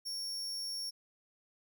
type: tone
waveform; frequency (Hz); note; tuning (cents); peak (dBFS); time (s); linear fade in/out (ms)
40% pulse; 5500; F8; -27; -36; 0.05-0.91; 20
effects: none